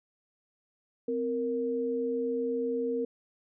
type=tone pair together; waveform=sine; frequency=257.9 / 466.2 Hz; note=C4 / A#4; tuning=-25 / 0 cents; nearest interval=minor seventh; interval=1025 cents; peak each=-33 / -29 dBFS; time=1.08-3.05 s; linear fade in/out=5 ms; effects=none